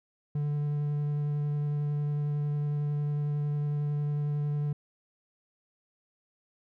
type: tone with vibrato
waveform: triangle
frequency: 146.83 Hz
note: D3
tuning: in tune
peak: -25 dBFS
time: 0.35-4.73 s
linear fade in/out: 5 ms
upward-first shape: sine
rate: 11 Hz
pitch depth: 9 cents each way
effects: none